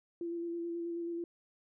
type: tone with vibrato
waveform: sine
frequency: 340 Hz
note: F4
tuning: 46 cents flat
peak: -35 dBFS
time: 0.21-1.24 s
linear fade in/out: 2 ms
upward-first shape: square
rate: 9.3 Hz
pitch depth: 14 cents each way
effects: none